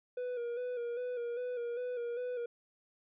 triangle tone with vibrato, 485.4 Hz, B4, 30 cents flat, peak -33 dBFS, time 0.17-2.46 s, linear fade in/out 5 ms, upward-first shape square, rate 2.5 Hz, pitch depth 39 cents each way, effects resampled to 8000 Hz

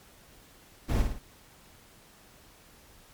brown noise with echo, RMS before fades -26 dBFS, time 0.88-1.03 s, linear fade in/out 20 ms, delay 54 ms, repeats 3, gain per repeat -5 dB, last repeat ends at 1.192 s, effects pink hiss -56 dBFS RMS until 3.13 s + MP3 96 kbps

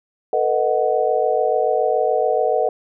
sine chord, B dominant seventh, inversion third, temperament equal with one note detuned, 446.9 / 493.9 / 622.3 / 740 Hz, A4 / B4 / D#5 / F#5, +27 / 0 / 0 / 0 cents, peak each -21 dBFS, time 0.33-2.69 s, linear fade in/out 2 ms, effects none

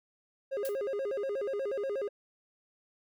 triangle tone with vibrato, 470.2 Hz, A#4, 15 cents sharp, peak -29 dBFS, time 0.51-2.09 s, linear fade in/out 20 ms, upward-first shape square, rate 8.3 Hz, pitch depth 240 cents each way
blue noise with exponential decay, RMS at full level -37 dBFS, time 0.65-0.78 s, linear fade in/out 1 ms, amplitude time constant 28 ms
effects none

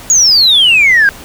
sine exponential sweep, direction down, 6870 to 1568 Hz, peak -3 dBFS, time 0.1-1.09 s, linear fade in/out 0 ms, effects tanh soft clip ceiling -1 dBFS + pink hiss -32 dBFS RMS until 1.24 s

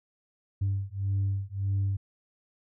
sine beating tone pair, 97.4 / 99.1 Hz, G2 / G2, -11 / +19 cents, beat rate 1.7 Hz, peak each -28 dBFS, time 0.61-1.97 s, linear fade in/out 10 ms, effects tanh soft clip ceiling -22 dBFS

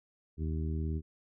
harmonic tone, 78.7 Hz, D#2, 20 cents sharp, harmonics 1 / 2 / 3 / 4 / 5, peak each -32 / -38 / -42 / -44 / -46 dBFS, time 0.37-1.02 s, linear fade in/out 50 ms, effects none

